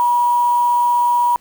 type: tone with quantisation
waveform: sine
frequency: 964 Hz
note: B5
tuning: 42 cents flat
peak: -12 dBFS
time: 0-1.36 s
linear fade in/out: 0 ms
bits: 5
effects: pink hiss -55 dBFS RMS until 1.4 s